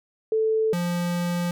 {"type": "tone pair in turn", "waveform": ["sine", "square"], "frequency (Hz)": [440, 174.61], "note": ["A4", "F3"], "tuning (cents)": [0, 0], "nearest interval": "octave + major third", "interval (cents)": 1600, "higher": "first", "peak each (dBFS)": [-19, -24], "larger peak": "first", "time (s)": [[0.32, 0.73], [0.73, 1.51]], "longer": "second", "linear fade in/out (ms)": 2, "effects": []}